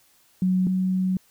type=tone pair in turn; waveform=sine; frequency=185 / 186.29 Hz; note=F#3 / F#3; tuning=0 / +12 cents; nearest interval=unison; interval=12 cents; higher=second; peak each=-18 / -20 dBFS; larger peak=first; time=0.42-0.67 / 0.67-1.17 s; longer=second; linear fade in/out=2 ms; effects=white hiss -60 dBFS RMS until 1.3 s